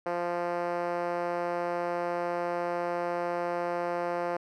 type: tone with band-pass filter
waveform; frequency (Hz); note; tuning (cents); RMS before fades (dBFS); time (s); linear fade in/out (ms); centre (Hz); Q
5% pulse; 174; F3; -6; -31; 0.06-4.37; 5; 530; 1.5
effects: none